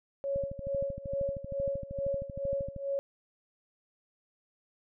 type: tone with tremolo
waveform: sine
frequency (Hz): 554.4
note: C#5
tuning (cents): 0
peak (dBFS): -28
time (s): 0.24-2.99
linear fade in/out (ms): 0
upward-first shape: sine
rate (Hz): 2.3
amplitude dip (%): 85
type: click train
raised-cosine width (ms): 5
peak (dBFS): -28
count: 32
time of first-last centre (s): 0.36-2.763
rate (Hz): 12.9
effects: none